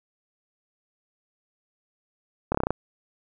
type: slowing click train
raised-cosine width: 1 ms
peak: -9 dBFS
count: 7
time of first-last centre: 2.52-2.706 s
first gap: 26 ms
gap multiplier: 1.07
effects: none